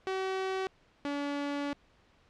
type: tone pair in turn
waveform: sawtooth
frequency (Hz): 380 / 286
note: F#4 / D4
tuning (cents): +46 / -46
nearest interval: perfect fourth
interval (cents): 492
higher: first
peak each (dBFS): -27 / -28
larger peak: first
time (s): 0.07-0.67 / 1.05-1.73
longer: second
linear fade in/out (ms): 0
effects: pink hiss -65 dBFS RMS until 2.29 s + low-pass 4000 Hz 12 dB/octave